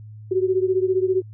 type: beating tone pair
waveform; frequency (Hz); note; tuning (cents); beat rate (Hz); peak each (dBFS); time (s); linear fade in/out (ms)
sine; 370.6 / 385.6; F#4 / G4; +3 / -28; 15; -19 / -22; 0.31-1.22; 10
effects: added 107 Hz sine -37 dBFS peak until 1.33 s